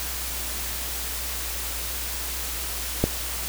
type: click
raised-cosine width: 2 ms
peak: -5 dBFS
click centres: 3.04 s
effects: added 60 Hz sine -35 dBFS peak until 3.48 s + white hiss -31 dBFS RMS until 3.48 s